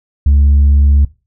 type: tone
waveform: sine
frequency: 71 Hz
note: C#2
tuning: 42 cents sharp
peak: -3 dBFS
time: 0.26-1.05 s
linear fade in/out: 5 ms
effects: noise-tail reverb RT60 0.3 s tail -22 dB re dry + tanh soft clip ceiling -4 dBFS